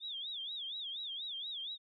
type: tone with vibrato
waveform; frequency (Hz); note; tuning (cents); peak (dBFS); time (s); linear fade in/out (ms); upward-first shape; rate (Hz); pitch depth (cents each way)
sine; 3500; A7; -10; -39; 0-1.78; 50; sine; 4.2; 180
effects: none